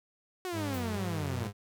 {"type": "exponential sweep", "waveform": "sawtooth", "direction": "down", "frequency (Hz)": [376.3, 110], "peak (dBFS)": -30, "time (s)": [0.45, 1.47], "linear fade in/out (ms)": 0}
{"type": "tone with vibrato", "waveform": "35% pulse", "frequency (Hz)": 96.6, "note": "G2", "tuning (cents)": -25, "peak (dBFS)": -33, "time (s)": [0.52, 1.53], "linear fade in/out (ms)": 50, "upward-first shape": "square", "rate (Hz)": 2.2, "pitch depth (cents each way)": 86}
{"type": "noise with exponential decay", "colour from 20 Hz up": "violet", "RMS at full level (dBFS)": -42, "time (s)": [0.74, 0.94], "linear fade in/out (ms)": 2, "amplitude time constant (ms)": 42}
{"effects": []}